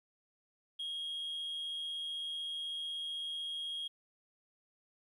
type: tone with amplitude modulation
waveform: sine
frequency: 3269 Hz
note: G#7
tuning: 28 cents flat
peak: -33 dBFS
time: 0.79-3.88 s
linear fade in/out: 10 ms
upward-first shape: sine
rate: 156 Hz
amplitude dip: 45%
effects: tanh soft clip ceiling -35 dBFS + 12-bit